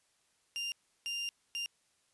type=tone bursts at uneven times; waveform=30% pulse; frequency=2794 Hz; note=F7; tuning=in tune; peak=-32 dBFS; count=3; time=0.56-0.72 / 1.06-1.29 / 1.55-1.66 s; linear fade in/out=0 ms; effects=white hiss -73 dBFS RMS until 2.13 s + resampled to 24000 Hz